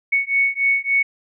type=beating tone pair; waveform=sine; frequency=2217 / 2220.5 Hz; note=C#7 / C#7; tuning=0 / +2 cents; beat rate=3.5 Hz; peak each=-19 dBFS; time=0.12-1.03 s; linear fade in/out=10 ms; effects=none